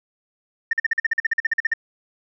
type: tone bursts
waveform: sine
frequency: 1814 Hz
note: A#6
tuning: 48 cents flat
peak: -15 dBFS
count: 16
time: 0.71-1.737 s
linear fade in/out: 5 ms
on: 22 ms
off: 45 ms
effects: tanh soft clip ceiling -11 dBFS